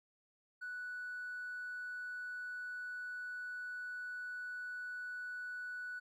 triangle tone, 1480 Hz, F#6, in tune, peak -38 dBFS, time 0.61-6 s, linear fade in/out 20 ms, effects tanh soft clip ceiling -38 dBFS

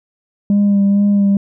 sine tone with vibrato, 201.2 Hz, G3, 45 cents sharp, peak -7 dBFS, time 0.5-1.37 s, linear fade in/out 2 ms, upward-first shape sine, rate 2.2 Hz, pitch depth 22 cents each way, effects tanh soft clip ceiling -8 dBFS

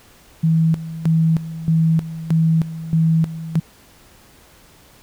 sine tone with tremolo, 162 Hz, E3, 30 cents flat, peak -12 dBFS, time 0.43-3.6 s, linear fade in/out 10 ms, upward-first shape square, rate 1.6 Hz, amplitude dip 80%, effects pink hiss -49 dBFS RMS until 5.02 s

